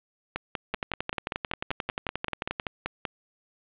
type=two click trains; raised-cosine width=0.3 ms; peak=-12 / -13 dBFS; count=22 / 15; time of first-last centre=0.74-2.598 / 0.36-3.052 s; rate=11.3 / 5.2 Hz; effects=resampled to 8000 Hz + 7-bit